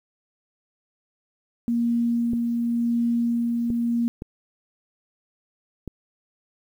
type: tone with tremolo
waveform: sine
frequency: 235.3 Hz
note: A#3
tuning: 16 cents sharp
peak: -19 dBFS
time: 1.68-4.08 s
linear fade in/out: 0 ms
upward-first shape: sine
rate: 0.9 Hz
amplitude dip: 25%
type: clicks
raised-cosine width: 3 ms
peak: -19 dBFS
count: 4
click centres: 2.334 / 3.703 / 4.221 / 5.877 s
effects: 9-bit